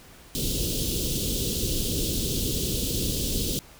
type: band-stop noise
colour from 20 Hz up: pink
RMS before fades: -27 dBFS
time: 0.35-3.59 s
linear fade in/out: 0 ms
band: 500 to 3000 Hz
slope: 48 dB/octave
effects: pink hiss -50 dBFS RMS until 3.79 s